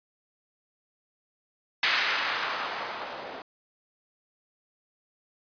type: noise with low-pass filter sweep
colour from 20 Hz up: violet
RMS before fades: -30 dBFS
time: 1.83-3.42 s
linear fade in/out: 2 ms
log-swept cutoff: 2100 to 540 Hz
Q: 1.2
effects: resampled to 11025 Hz